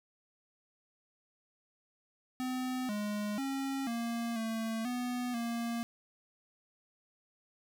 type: tone with pitch steps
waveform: square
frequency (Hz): 255.1 / 208.1 / 271.5 / 233.1 / 224.3 / 246.8 / 233.6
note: C4 / G#3 / C#4 / A#3 / A3 / B3 / A#3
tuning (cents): -44 / +4 / -36 / 0 / +34 / -1 / +4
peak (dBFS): -34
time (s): 2.4-5.83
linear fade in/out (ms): 0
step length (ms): 490
effects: none